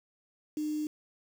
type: tone with quantisation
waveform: sine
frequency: 303.5 Hz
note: D#4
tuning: 43 cents flat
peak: -30 dBFS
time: 0.57-0.87 s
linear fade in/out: 2 ms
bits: 8
effects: none